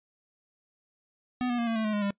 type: tone with pitch steps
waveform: square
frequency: 249.7 / 242 / 234.6 / 227.4 / 220.4 / 213.6 / 207.1 / 200.7 Hz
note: B3 / B3 / A#3 / A#3 / A3 / G#3 / G#3 / G3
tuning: +19 / -35 / +11 / -43 / +3 / +49 / -5 / +41 cents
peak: -27 dBFS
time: 1.41-2.106 s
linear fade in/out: 0 ms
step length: 87 ms
effects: noise-tail reverb RT60 0.1 s tail -23 dB re dry + resampled to 8000 Hz